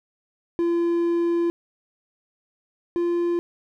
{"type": "tone pair in turn", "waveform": "triangle", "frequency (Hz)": [341.3, 345.5], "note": ["F4", "F4"], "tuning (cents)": [-40, -19], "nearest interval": "unison", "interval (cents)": 21, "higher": "second", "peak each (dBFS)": [-17, -18], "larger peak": "first", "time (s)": [[0.59, 1.5], [2.96, 3.39]], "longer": "first", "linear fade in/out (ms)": 0, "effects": []}